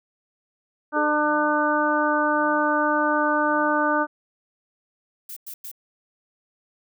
harmonic tone, 299.7 Hz, D4, 35 cents sharp, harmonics 1 / 2 / 3 / 4 / 5, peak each -25 / -25 / -25 / -25 / -25 dBFS, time 0.92-4.07 s, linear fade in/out 50 ms
sine tone with exponential decay, 424.9 Hz, G#4, 40 cents sharp, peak -29 dBFS, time 0.96-1.38 s, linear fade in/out 5 ms, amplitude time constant 90 ms
violet noise bursts, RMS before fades -36 dBFS, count 3, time 5.29-5.715 s, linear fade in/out 5 ms, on 75 ms, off 100 ms
effects none

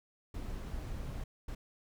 brown noise bursts at uneven times, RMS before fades -40 dBFS, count 2, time 0.34-1.24 / 1.48-1.55 s, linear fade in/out 5 ms, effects none

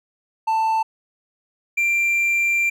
triangle tone pair in turn, 887 / 2368 Hz, A5 / D7, +14 / +14 cents, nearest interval octave + perfect fourth, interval 1700 cents, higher second, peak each -15 dBFS, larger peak neither, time 0.47-0.83 / 1.77-2.7 s, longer second, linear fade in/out 10 ms, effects none

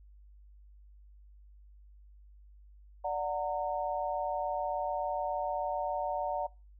sine chord, D augmented, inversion none, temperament just, 587.3 / 734.2 / 917.7 Hz, D5 / F#5 / A#5, 0 / -14 / -27 cents, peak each -35 / -34 / -36 dBFS, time 3.04-6.47 s, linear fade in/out 10 ms, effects noise-tail reverb RT60 0.3 s tail -24 dB re dry + added 50 Hz sine -53 dBFS peak until 6.79 s

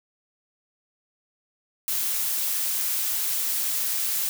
blue noise, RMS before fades -26 dBFS, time 1.88-4.29 s, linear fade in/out 0 ms, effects none

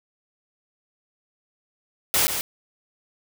white noise with echo, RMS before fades -20 dBFS, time 2.14-2.27 s, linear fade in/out 0 ms, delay 140 ms, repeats 1, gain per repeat -7 dB, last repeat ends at 2.41 s, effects none

